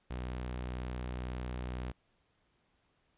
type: tone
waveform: sawtooth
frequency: 62 Hz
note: B1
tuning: 7 cents sharp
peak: -33 dBFS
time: 0.1-1.92 s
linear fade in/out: 10 ms
effects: pink hiss -74 dBFS RMS until 3.17 s + resampled to 8000 Hz